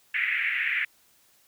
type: band-pass noise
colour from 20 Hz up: pink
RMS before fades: -27 dBFS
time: 0.14-0.85 s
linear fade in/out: 5 ms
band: 1800 to 2400 Hz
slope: 48 dB/octave
effects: white hiss -62 dBFS RMS until 1.47 s